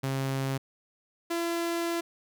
sawtooth tone pair in turn, 134.8 / 338.5 Hz, C#3 / E4, -48 / +46 cents, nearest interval octave + major third, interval 1594 cents, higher second, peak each -24 dBFS, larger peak neither, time 0.03-0.58 / 1.3-2.01 s, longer second, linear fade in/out 10 ms, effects none

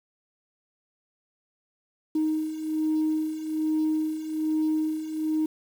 sine beating tone pair, 310.9 / 312.1 Hz, D#4 / D#4, -1 / +5 cents, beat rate 1.2 Hz, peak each -29 / -24 dBFS, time 2.15-5.46 s, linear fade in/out 5 ms, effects tanh soft clip ceiling -18 dBFS + 8-bit

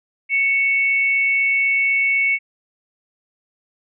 sine tone pair together, 2218 / 2682 Hz, C#7 / E7, 0 / +29 cents, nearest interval minor third, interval 329 cents, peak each -15 / -26 dBFS, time 0.29-2.39 s, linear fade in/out 50 ms, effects none

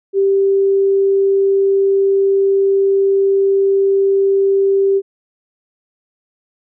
sine tone, 392 Hz, G4, in tune, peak -10 dBFS, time 0.13-5.02 s, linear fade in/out 50 ms, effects none

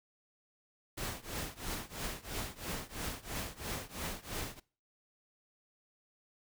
pink noise with tremolo, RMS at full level -37 dBFS, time 0.97-4.6 s, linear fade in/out 10 ms, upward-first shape triangle, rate 3 Hz, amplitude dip 95%, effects noise-tail reverb RT60 0.4 s tail -22 dB re dry

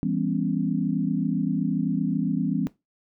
sine chord, C# half-diminished seventh, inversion first, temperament just, 166.31 / 199.57 / 249.5 / 277.2 Hz, E3 / G3 / B3 / C#4, +16 / +31 / +18 / 0 cents, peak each -28 dBFS, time 0.03-2.67 s, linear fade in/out 0 ms, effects noise-tail reverb RT60 0.2 s tail -17 dB re dry

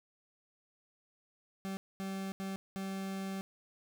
40% pulse tone bursts at uneven times, 193.1 Hz, G3, 26 cents flat, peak -36 dBFS, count 4, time 1.65-1.77 / 2-2.32 / 2.4-2.56 / 2.76-3.41 s, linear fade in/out 0 ms, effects none

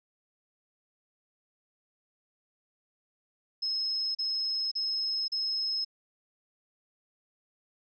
sine tone bursts, 5170 Hz, E8, 34 cents flat, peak -28 dBFS, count 4, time 3.62-5.848 s, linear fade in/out 10 ms, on 530 ms, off 36 ms, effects none

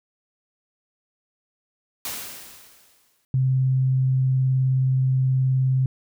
white noise with exponential decay, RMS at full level -29 dBFS, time 2.05-3.25 s, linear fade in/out 1 ms, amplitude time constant 260 ms
sine tone with vibrato, 130.81 Hz, C3, in tune, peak -17 dBFS, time 3.34-5.86 s, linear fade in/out 2 ms, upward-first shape square, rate 19 Hz, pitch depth 8 cents each way
effects none

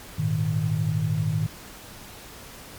sine chord, Ab suspended second, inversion none, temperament equal, 103.83 / 116.54 / 155.56 Hz, Ab2 / Bb2 / Eb3, 0 / 0 / 0 cents, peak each -27 / -28 / -24 dBFS, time 0.18-1.47 s, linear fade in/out 10 ms, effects pink hiss -43 dBFS RMS until 2.78 s + MP3 96 kbps

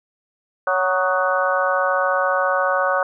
harmonic tone with a mistuned harmonic, 185.8 Hz, F#3, 7 cents sharp, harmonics 3 / 4 / 5 / 6 / 7 / 8, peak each -21 / -25 / -28 / -24 / -24 / -23 dBFS, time 0.67-3.03 s, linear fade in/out 2 ms, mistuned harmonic 7, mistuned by -64 cents, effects none

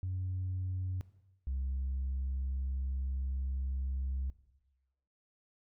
sine tone pair in turn, 92.5 / 66.26 Hz, F#2 / C2, 0 / +22 cents, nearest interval tritone, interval 578 cents, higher first, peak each -32 / -31 dBFS, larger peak second, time 0.03-1.01 / 1.47-4.3 s, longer second, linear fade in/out 0 ms, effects noise-tail reverb RT60 1.0 s tail -17 dB re dry + tanh soft clip ceiling -30 dBFS

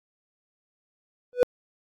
triangle tone with exponential growth, 493.9 Hz, B4, in tune, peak -8 dBFS, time 1.33-1.43 s, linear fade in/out 0 ms, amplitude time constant 21 ms, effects tanh soft clip ceiling -6 dBFS + AAC 48 kbps

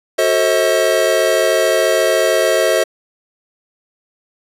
square chord, F# diminished seventh, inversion none, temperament just, 370 / 444 / 532.8 / 639.4 Hz, F#4 / A4 / C5 / Eb5, 0 / +16 / +31 / +47 cents, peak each -21 / -20 / -18 / -16 dBFS, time 0.18-2.84 s, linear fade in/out 10 ms, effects resampled to 32000 Hz

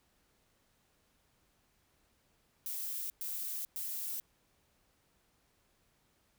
violet noise bursts, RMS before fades -39 dBFS, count 3, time 2.66-4.2 s, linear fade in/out 0 ms, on 440 ms, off 110 ms, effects pink hiss -73 dBFS RMS until 6.38 s

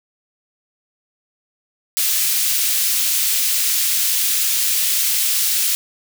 white high-pass noise, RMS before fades -18 dBFS, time 1.97-5.75 s, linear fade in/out 0 ms, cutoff 2700 Hz, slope 12 dB/octave, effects none

